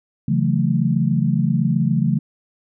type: chord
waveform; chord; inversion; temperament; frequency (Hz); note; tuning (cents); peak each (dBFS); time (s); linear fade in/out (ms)
sine; F# minor seventh; second; equal with one note detuned; 138.59 / 166.15 / 185 / 220; C#3 / E3 / F#3 / A3; 0 / +14 / 0 / 0; -20 / -20 / -23 / -21; 0.28-2.19; 5
effects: none